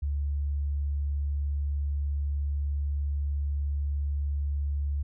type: tone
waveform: sine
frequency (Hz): 71.6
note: D2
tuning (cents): -43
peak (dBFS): -26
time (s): 0.02-5.03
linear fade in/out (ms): 10
effects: none